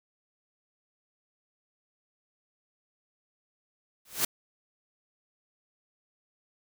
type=noise with exponential growth; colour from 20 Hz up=white; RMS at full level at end=-22 dBFS; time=4.05-4.25 s; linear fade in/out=5 ms; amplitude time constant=42 ms; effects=none